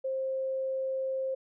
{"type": "tone", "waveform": "sine", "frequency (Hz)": 529, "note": "C5", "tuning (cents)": 19, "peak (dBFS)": -29, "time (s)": [0.04, 1.35], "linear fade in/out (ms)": 10, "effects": []}